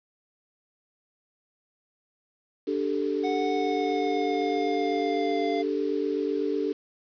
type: chord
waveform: sine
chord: D suspended fourth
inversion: none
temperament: equal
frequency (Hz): 293.7 / 392 / 440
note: D4 / G4 / A4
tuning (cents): 0 / 0 / 0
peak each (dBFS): -29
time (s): 2.67-6.73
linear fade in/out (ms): 10
type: tone with pitch glide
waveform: square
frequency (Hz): 737 to 691.6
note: F#5 to F5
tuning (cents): -7 to -17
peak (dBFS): -30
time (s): 3.23-5.63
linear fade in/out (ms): 20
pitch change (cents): -110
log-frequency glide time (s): 3.49-5.44
effects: resampled to 11025 Hz + 8-bit